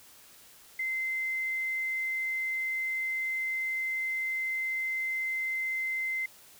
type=tone with quantisation; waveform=sine; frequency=2072 Hz; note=C7; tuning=17 cents flat; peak=-29 dBFS; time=0.79-6.26 s; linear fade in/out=5 ms; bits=9; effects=white hiss -55 dBFS RMS until 6.59 s